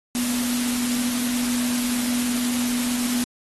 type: tone in noise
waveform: sine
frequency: 244.2 Hz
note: B3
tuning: 19 cents flat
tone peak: -23 dBFS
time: 0.15-3.24 s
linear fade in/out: 0 ms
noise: white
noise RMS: -28 dBFS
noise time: 0.15-3.24 s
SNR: +2 dB
effects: AAC 32 kbps